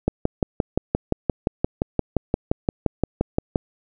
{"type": "click train", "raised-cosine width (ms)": 2, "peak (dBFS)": -5, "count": 21, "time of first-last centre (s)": [0.08, 3.558], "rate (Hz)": 5.75, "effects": []}